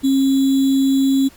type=tone with sample-and-hold; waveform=sine; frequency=270 Hz; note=C#4; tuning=45 cents flat; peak=-12 dBFS; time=0.03-1.29 s; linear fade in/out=20 ms; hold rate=3675 Hz; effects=pink hiss -47 dBFS RMS until 1.36 s + Opus 48 kbps